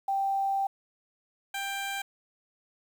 sine / 15% pulse tone pair in turn, 784 / 789.9 Hz, G5 / G5, 0 / +13 cents, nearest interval unison, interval 13 cents, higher second, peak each -25 dBFS, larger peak neither, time 0.08-0.67 / 1.54-2.02 s, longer first, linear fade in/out 5 ms, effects 9-bit

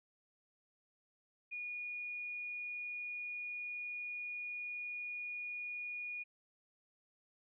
sine tone, 2447 Hz, D#7, 29 cents flat, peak -40 dBFS, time 1.51-6.24 s, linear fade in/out 20 ms, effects none

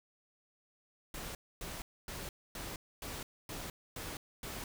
pink noise bursts, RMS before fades -43 dBFS, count 8, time 1.14-4.64 s, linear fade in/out 2 ms, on 210 ms, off 260 ms, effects none

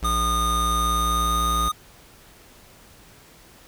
square tone, 58.27 Hz, A#1, in tune, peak -25 dBFS, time 0.02-1.69 s, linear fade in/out 10 ms
square tone with pitch glide, 1224 to 1231.8 Hz, D#6 to D#6, -29 to -18 cents, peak -22 dBFS, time 0.04-1.72 s, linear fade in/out 10 ms, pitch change +11 cents, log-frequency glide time 0.7-1.49 s
effects pink hiss -50 dBFS RMS until 3.67 s

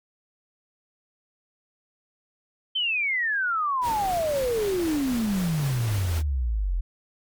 sine exponential sweep, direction down, 3136 to 40.82 Hz, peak -22 dBFS, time 2.75-6.81 s, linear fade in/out 10 ms
pink noise with tremolo, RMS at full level -34 dBFS, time 3.81-6.23 s, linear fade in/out 50 ms, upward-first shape triangle, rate 3.9 Hz, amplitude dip 25%
effects MP3 96 kbps

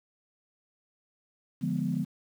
sine chord, D diminished seventh, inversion none, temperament equal, 146.83 / 174.61 / 207.7 / 246.9 Hz, D3 / F3 / Ab3 / Cb4, 0 / 0 / 0 / 0 cents, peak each -33 / -31 / -33 / -32 dBFS, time 1.61-2.05 s, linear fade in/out 20 ms, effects tanh soft clip ceiling -16 dBFS + 9-bit

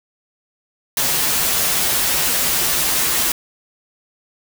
white noise with comb filter, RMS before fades -18 dBFS, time 0.97-3.32 s, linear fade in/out 2 ms, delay 9.9 ms, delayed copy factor -0.7, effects none

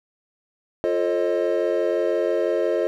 triangle chord, F dominant seventh, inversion none, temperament equal with one note detuned, 349.2 / 440 / 536.4 / 622.3 Hz, F4 / A4 / C5 / Eb5, 0 / 0 / +43 / 0 cents, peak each -23 dBFS, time 0.84-2.87 s, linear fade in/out 0 ms, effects none

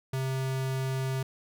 square tone, 132.3 Hz, C3, 20 cents sharp, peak -29 dBFS, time 0.13-1.23 s, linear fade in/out 5 ms, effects none

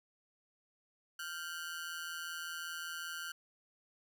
sawtooth ring-modulated tone, 1480 Hz, F#6, in tune, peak -34 dBFS, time 1.19-3.32 s, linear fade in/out 5 ms, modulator 82.6 Hz, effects none

